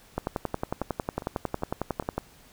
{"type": "two click trains", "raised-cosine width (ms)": 1, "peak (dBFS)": [-24, -13], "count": [4, 23], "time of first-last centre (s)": [[0.82, 2.025], [0.18, 2.18]], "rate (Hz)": [2.49, 11], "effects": ["pink hiss -55 dBFS RMS until 2.52 s"]}